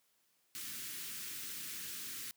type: band-stop noise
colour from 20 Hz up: white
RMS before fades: -44 dBFS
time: 0.55-2.31 s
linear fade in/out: 0 ms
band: 360 to 1400 Hz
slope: 24 dB/octave
effects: white hiss -75 dBFS RMS until 2.36 s + high-pass 100 Hz 12 dB/octave